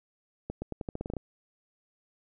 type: accelerating click train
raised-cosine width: 2 ms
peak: -21 dBFS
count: 11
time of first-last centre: 0.5-1.167 s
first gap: 120 ms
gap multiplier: 0.86
effects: none